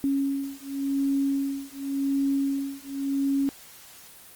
sine beating tone pair, 275.4 / 276.3 Hz, C#4 / C#4, -11 / -6 cents, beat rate 0.9 Hz, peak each -27 dBFS, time 0.04-3.49 s, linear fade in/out 0 ms, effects white hiss -48 dBFS RMS until 4.35 s + Opus 24 kbps

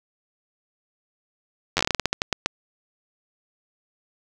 slowing click train, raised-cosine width 0.2 ms, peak -3 dBFS, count 15, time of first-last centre 1.77-2.46 s, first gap 10 ms, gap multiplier 1.22, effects none

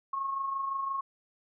sine tone with amplitude modulation, 1089 Hz, C#6, 31 cents flat, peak -28 dBFS, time 0.13-1.01 s, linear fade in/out 5 ms, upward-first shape sine, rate 25.8 Hz, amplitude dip 45%, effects none

